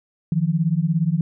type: beating tone pair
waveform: sine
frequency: 155.56 / 172.56 Hz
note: D#3 / F3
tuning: 0 / -20 cents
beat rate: 17 Hz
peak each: -20 dBFS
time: 0.32-1.21 s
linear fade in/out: 2 ms
effects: none